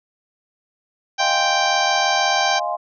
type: harmonic tone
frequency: 784 Hz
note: G5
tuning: in tune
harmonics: 1 / 2 / 3 / 4 / 5 / 6 / 7 / 8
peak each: -21 / -24 / -26 / -27 / -28 / -29 / -29 / -30 dBFS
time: 1.18-2.6 s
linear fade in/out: 20 ms
type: chord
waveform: sine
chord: F minor seventh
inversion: third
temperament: equal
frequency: 622.3 / 698.5 / 830.6 / 1046.5 Hz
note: Eb5 / F5 / Ab5 / C6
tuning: 0 / 0 / 0 / 0 cents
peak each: -27 / -24 / -28 / -27 dBFS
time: 1.19-2.77 s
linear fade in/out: 20 ms
effects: none